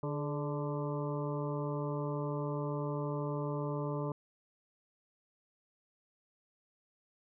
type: harmonic tone with a mistuned harmonic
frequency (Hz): 146.83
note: D3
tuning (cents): 0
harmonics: 1 / 2 / 3 / 4 / 6 / 7 / 8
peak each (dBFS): -36 / -41 / -40 / -42 / -47 / -45 / -49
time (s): 0.03-4.12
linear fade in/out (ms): 2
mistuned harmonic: 3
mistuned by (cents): -49
effects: none